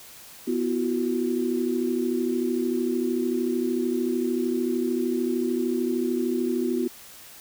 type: chord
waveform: sine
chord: B suspended fourth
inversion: none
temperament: equal with one note detuned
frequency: 246.9 / 336.7 / 370 Hz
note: B3 / E4 / F#4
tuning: 0 / +37 / 0 cents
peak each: -26 / -28 / -27 dBFS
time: 0.47-6.88 s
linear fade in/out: 10 ms
effects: white hiss -46 dBFS RMS until 7.4 s